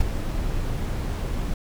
brown noise with ADSR envelope, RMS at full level -18 dBFS, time 0-1.54 s, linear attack 6 ms, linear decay 17 ms, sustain -8 dB, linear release 3 ms, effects none

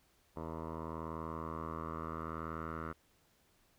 10% pulse tone with low-pass filter sweep, 80.7 Hz, E2, 36 cents flat, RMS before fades -42 dBFS, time 0.36-2.93 s, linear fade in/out 10 ms, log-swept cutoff 890 to 1400 Hz, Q 4.7, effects pink hiss -71 dBFS RMS until 3.78 s

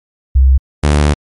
sine / sawtooth tone pair in turn, 65.9 / 73.77 Hz, C2 / D2, +13 / +8 cents, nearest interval major second, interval 195 cents, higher second, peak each -4 dBFS, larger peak neither, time 0.35-0.58 / 0.83-1.14 s, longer second, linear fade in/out 10 ms, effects MP3 48 kbps

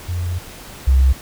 sine tone pair in turn, 88.4 / 65.86 Hz, F2 / C2, +22 / +12 cents, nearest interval perfect fourth, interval 510 cents, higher first, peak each -19 / -9 dBFS, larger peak second, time 0.08-0.39 / 0.87-1.13 s, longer first, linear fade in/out 10 ms, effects pink hiss -37 dBFS RMS until 1.21 s

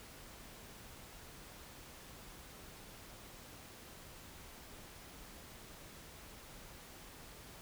silence, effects pink hiss -54 dBFS RMS until 7.61 s

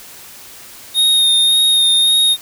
square tone with vibrato, 3700 Hz, A#7, 14 cents flat, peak -10 dBFS, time 0.94-2.37 s, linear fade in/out 50 ms, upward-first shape sine, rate 1.8 Hz, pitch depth 20 cents each way, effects white hiss -37 dBFS RMS until 2.41 s

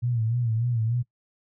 sine tone with vibrato, 116.54 Hz, A#2, in tune, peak -22 dBFS, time 0.02-1.03 s, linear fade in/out 20 ms, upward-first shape sine, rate 3.4 Hz, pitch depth 92 cents each way, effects noise-tail reverb RT60 0.1 s tail -21 dB re dry

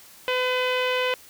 sawtooth tone with low-pass filter, 505 Hz, B4, 39 cents sharp, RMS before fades -24 dBFS, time 0.28-1.14 s, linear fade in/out 0 ms, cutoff 2900 Hz, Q 3, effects white hiss -49 dBFS RMS until 1.29 s

